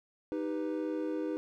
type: chord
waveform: triangle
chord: Eb augmented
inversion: none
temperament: equal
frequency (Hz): 311.1 / 392 / 493.9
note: Eb4 / G4 / B4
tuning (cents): 0 / 0 / 0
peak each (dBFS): -32 / -37 / -36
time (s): 0.32-1.37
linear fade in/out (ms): 0
effects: none